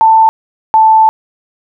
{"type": "tone pair in turn", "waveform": "sine", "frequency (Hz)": [888, 879.8], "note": ["A5", "A5"], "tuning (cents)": [16, 0], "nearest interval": "unison", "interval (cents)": 16, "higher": "first", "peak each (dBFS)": -3, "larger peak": "neither", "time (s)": [[0.01, 0.29], [0.74, 1.09]], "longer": "second", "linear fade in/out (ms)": 0, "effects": []}